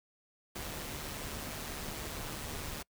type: noise with amplitude modulation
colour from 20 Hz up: pink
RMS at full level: -39 dBFS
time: 0.55-2.83 s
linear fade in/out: 10 ms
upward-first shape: sine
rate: 149 Hz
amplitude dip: 45%
effects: noise-tail reverb RT60 0.1 s tail -26 dB re dry